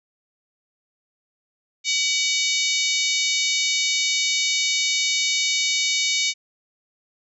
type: harmonic tone with a mistuned harmonic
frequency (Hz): 740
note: F#5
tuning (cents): 0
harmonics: 3 / 4 / 5 / 6 / 7 / 8 / 9 / 10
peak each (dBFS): -25 / -29 / -25 / -28 / -30 / -29 / -29 / -34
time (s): 1.84-6.34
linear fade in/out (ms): 50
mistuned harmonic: 3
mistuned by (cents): +47
effects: none